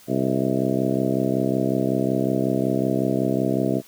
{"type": "harmonic tone with a mistuned harmonic", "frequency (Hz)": 65.41, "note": "C2", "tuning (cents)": 0, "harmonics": [2, 3, 4, 5, 6, 7, 8, 9, 10], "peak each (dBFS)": [-28, -26, -25, -26, -28, -31, -34, -35, -29], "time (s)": [0.07, 3.82], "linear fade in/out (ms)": 50, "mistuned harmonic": 9, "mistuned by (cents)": 69, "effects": ["white hiss -50 dBFS RMS until 3.87 s"]}